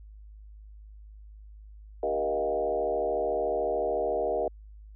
sine tone with frequency modulation, 548 Hz, C#5, 20 cents flat, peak -25 dBFS, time 2.03-4.48 s, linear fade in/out 2 ms, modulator 73.7 Hz, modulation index 2.3, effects added 52 Hz sine -45 dBFS peak until 4.95 s

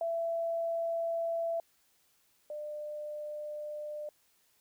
sine tone pair in turn, 668 / 598.7 Hz, E5 / D5, +23 / +33 cents, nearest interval major second, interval 190 cents, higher first, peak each -30 / -37 dBFS, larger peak first, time 0.01-1.6 / 2.5-4.09 s, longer neither, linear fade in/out 2 ms, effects white hiss -70 dBFS RMS until 4.6 s

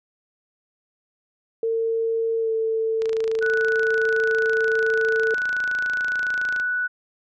sine tone with pitch glide, 453.4 to 446.1 Hz, A#4 to A4, -48 to +24 cents, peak -20 dBFS, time 1.63-5.34 s, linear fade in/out 2 ms, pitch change -28 cents, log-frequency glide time 2.39-2.49 s
click train, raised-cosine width 0.2 ms, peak -18 dBFS, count 98, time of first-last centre 3.02-6.599 s, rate 27.1 Hz
sine tone, 1480 Hz, F#6, in tune, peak -21 dBFS, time 3.41-6.88 s, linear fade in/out 20 ms
effects none

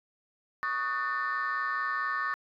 sine chord, D# half-diminished seventh, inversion third, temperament just, 1120.1 / 1244.5 / 1493.4 / 1792.1 Hz, C#6 / D#6 / F#6 / A6, +18 / 0 / +16 / +31 cents, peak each -32 / -33 / -37 / -31 dBFS, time 0.63-2.34 s, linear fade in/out 0 ms, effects tanh soft clip ceiling -23 dBFS

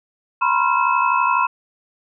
sine tone cluster, 939 / 991 / 1063 / 1374 / 2594 Hz, A#5 / B5 / C6 / F6 / E7, +12 / +6 / +27 / -29 / -28 cents, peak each -24 / -19 / -19 / -23 / -25 dBFS, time 0.41-1.47 s, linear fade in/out 10 ms, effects none

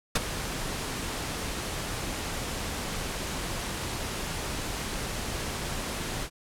pink noise with ADSR envelope, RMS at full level -21 dBFS, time 0.15-6.3 s, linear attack 8 ms, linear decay 23 ms, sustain -12 dB, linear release 69 ms, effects low-pass 11000 Hz 12 dB/octave

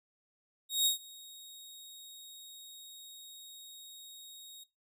sawtooth tone with ADSR envelope, 3758 Hz, A#7, 13 cents sharp, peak -21 dBFS, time 0.69-4.64 s, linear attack 170 ms, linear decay 120 ms, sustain -24 dB, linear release 9 ms, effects noise-tail reverb RT60 0.2 s tail -18 dB re dry

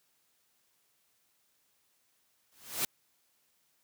white noise with exponential growth, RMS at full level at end -28 dBFS, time 2.52-2.85 s, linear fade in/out 1 ms, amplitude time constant 71 ms, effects white hiss -73 dBFS RMS until 3.83 s + high-pass 80 Hz 12 dB/octave

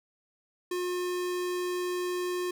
square tone, 358.8 Hz, F4, 47 cents sharp, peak -30 dBFS, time 0.71-2.51 s, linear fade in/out 5 ms, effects none

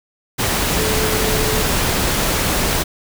sine tone in noise, 433.9 Hz, A4, 24 cents flat, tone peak -22 dBFS, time 0.77-1.63 s, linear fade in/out 20 ms, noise pink, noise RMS -18 dBFS, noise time 0.38-2.84 s, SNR -7 dB, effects none

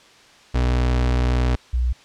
35% pulse / sine tone pair in turn, 61.74 / 61.14 Hz, B1 / B1, 0 / -17 cents, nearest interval unison, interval 17 cents, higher first, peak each -15 / -17 dBFS, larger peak first, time 0.54-1.56 / 1.73-1.93 s, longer first, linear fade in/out 10 ms, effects white hiss -49 dBFS RMS until 2.04 s + low-pass 5000 Hz 12 dB/octave

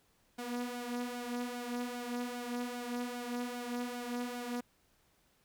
sawtooth tone with flanger, 243.4 Hz, B3, 25 cents flat, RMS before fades -39 dBFS, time 0.38-4.61 s, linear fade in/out 10 ms, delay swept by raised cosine 1.3 to 4.3 ms, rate 2.5 Hz, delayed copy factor +0.6, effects pink hiss -71 dBFS RMS until 5.44 s

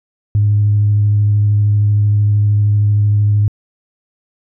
sine tone with vibrato, 103.83 Hz, G#2, in tune, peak -8 dBFS, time 0.35-3.48 s, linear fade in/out 0 ms, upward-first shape triangle, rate 13 Hz, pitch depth 15 cents each way, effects tanh soft clip ceiling -4 dBFS

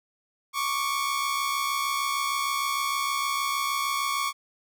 sawtooth tone pair together, 1104.5 / 1171 Hz, C#6 / D6, -7 / -5 cents, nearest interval minor second, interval 102 cents, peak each -23 / -27 dBFS, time 0.53-4.33 s, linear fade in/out 50 ms, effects none

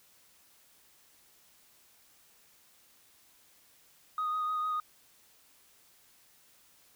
sine tone with vibrato, 1244.5 Hz, D#6, in tune, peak -28 dBFS, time 4.18-4.8 s, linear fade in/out 2 ms, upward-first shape sine, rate 6.6 Hz, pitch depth 17 cents each way, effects tanh soft clip ceiling -27 dBFS + white hiss -63 dBFS RMS until 6.95 s

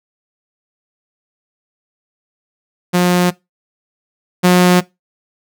sawtooth tone pair in turn, 178.3 / 179.75 Hz, F3 / F#3, +36 / -50 cents, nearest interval unison, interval 14 cents, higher second, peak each -6 / -3 dBFS, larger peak second, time 2.93-3.31 / 4.43-4.81 s, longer neither, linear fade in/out 20 ms, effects noise-tail reverb RT60 0.2 s tail -21 dB re dry

